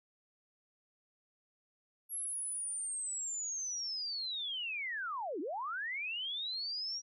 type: linear two-way sweep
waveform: sine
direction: down then up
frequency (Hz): 11350 to 271.7 to 5750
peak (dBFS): -36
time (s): 2.09-7.02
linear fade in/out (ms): 50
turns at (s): 5.4
effects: none